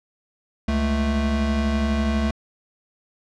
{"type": "tone pair together", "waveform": "square", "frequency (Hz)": [69.3, 220], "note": ["C#2", "A3"], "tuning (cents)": [0, 0], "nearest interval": "octave + minor sixth", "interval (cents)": 2000, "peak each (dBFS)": -23, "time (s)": [0.68, 2.31], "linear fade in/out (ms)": 5, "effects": ["low-pass 5000 Hz 12 dB/octave"]}